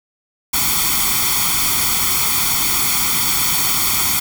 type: noise with comb filter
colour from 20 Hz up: white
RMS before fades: -17 dBFS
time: 0.53-4.2 s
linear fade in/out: 10 ms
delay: 0.89 ms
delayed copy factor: +0.9
effects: none